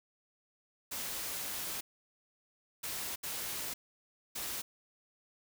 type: noise bursts at uneven times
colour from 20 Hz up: white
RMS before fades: -39 dBFS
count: 4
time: 0.91-1.81 / 2.83-3.16 / 3.23-3.74 / 4.35-4.62 s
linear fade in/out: 10 ms
effects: none